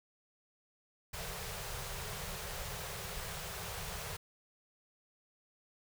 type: band-stop noise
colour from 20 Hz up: pink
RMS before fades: -42 dBFS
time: 1.13-4.17 s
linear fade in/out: 10 ms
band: 190 to 380 Hz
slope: 96 dB/octave
effects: none